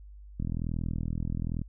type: click train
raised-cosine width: 5 ms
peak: -20 dBFS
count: 51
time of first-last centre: 0.4-1.617 s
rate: 41.1 Hz
effects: added 50 Hz sine -45 dBFS peak until 1.68 s

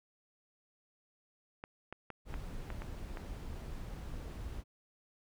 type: clicks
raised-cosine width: 0.5 ms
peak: -28 dBFS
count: 7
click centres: 1.639 / 1.926 / 2.103 / 2.341 / 2.703 / 2.82 / 3.172 s
type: noise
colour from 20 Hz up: brown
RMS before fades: -43 dBFS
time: 2.25-4.64 s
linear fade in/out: 50 ms
effects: none

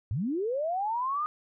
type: linear sweep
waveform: sine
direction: up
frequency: 86.8 to 1244.5 Hz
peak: -27 dBFS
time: 0.11-1.26 s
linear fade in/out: 0 ms
effects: none

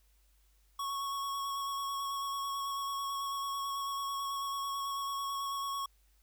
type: tone with vibrato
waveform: square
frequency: 1107 Hz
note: C#6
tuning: 3 cents flat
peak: -35 dBFS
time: 0.79-5.86 s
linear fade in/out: 5 ms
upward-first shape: square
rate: 9.1 Hz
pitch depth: 13 cents each way
effects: added 50 Hz sine -65 dBFS peak until 6.22 s + white hiss -73 dBFS RMS until 6.22 s

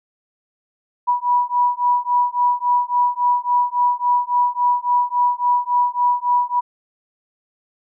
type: beating tone pair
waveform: sine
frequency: 975 / 978.6 Hz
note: B5 / B5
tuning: -23 / -16 cents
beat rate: 3.6 Hz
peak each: -18 dBFS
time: 1.07-6.61 s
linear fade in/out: 20 ms
effects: none

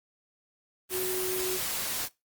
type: tone in noise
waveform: sine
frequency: 370 Hz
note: F#4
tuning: in tune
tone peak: -30 dBFS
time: 0.9-1.6 s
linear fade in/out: 50 ms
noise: white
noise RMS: -32 dBFS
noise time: 0.89-2.09 s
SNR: -1 dB
effects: noise-tail reverb RT60 0.2 s tail -19 dB re dry + Opus 32 kbps

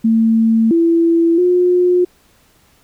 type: tone with pitch steps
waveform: sine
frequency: 225.1 / 334.2 / 358.3 Hz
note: A3 / E4 / F4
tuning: +40 / +24 / +44 cents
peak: -9 dBFS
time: 0.04-2.05 s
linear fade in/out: 10 ms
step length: 670 ms
effects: pink hiss -53 dBFS RMS until 2.83 s

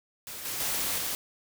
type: noise with level steps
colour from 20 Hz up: white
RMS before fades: -40 / -34 / -30 / -32 dBFS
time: 0.27-1.15 s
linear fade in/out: 0 ms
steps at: 0.45 / 0.6 / 0.98 s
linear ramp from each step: 2 ms
effects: none

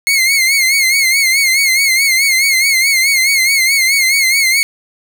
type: tone with vibrato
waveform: sawtooth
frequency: 2150 Hz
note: C7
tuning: 47 cents sharp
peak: -6 dBFS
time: 0.07-4.63 s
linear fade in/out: 0 ms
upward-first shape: sine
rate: 4.7 Hz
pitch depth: 76 cents each way
effects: none

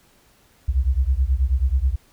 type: beating tone pair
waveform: sine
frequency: 61.4 / 70.7 Hz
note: B1 / C#2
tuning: -9 / +35 cents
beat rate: 9.3 Hz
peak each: -19 / -20 dBFS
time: 0.68-1.96 s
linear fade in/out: 10 ms
effects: pink hiss -57 dBFS RMS until 2.12 s

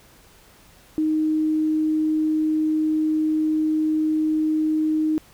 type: tone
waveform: sine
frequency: 311.1 Hz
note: D#4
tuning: in tune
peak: -18 dBFS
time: 0.98-5.18 s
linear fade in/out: 0 ms
effects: pink hiss -52 dBFS RMS until 5.33 s

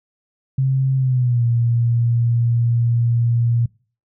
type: tone with pitch glide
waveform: sine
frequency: 133.1 to 117.9 Hz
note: C3 to A#2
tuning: +30 to +20 cents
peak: -14 dBFS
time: 0.58-3.66 s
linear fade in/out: 5 ms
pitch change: -210 cents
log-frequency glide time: 0.96-1.44 s
effects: noise-tail reverb RT60 0.4 s tail -24 dB re dry

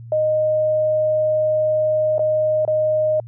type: tone with dropouts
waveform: sine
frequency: 618 Hz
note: D#5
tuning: 12 cents flat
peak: -15 dBFS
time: 0.12-3.2 s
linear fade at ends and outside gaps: 2 ms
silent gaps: 2.182-2.193 / 2.651-2.677 s
effects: added 116 Hz sine -34 dBFS peak until 3.27 s

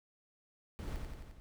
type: noise with echo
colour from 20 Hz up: brown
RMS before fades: -41 dBFS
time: 0.79-0.96 s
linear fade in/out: 0 ms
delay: 88 ms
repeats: 5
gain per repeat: -3 dB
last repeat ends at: 1.4 s
effects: none

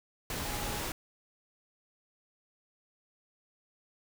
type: tone in noise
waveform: sine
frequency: 830.6 Hz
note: G#5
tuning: in tune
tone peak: -43 dBFS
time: 0.45-0.79 s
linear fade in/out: 2 ms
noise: pink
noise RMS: -36 dBFS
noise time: 0.3-0.92 s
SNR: -10 dB
effects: none

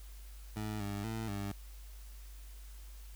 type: tone with pitch steps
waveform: 20% pulse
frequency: 107.1 / 101.1 / 111.8 / 100.1 Hz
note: A2 / G#2 / A2 / G2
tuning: -46 / -46 / +28 / +37 cents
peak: -32 dBFS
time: 0.56-1.52 s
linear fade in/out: 5 ms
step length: 240 ms
effects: added 50 Hz sine -47 dBFS peak until 3.15 s + white hiss -60 dBFS RMS until 3.15 s

